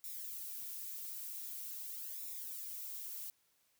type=noise with flanger; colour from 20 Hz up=violet; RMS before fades=-45 dBFS; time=0.04-3.3 s; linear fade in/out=0 ms; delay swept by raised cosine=0.64 to 3.84 ms; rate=0.45 Hz; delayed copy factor=-0.75; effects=white hiss -75 dBFS RMS until 3.79 s